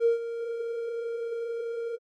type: tone with ADSR envelope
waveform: triangle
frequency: 464.7 Hz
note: A#4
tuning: 5 cents flat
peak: -14 dBFS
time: 0-1.97 s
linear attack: 59 ms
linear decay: 120 ms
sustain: -15 dB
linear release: 25 ms
effects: tanh soft clip ceiling -16 dBFS + AAC 32 kbps